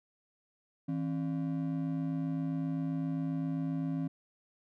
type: ring-modulated tone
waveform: triangle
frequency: 215.6 Hz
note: A3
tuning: 35 cents flat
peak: -26 dBFS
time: 0.88-4.08 s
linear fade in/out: 10 ms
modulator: 53.8 Hz
effects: none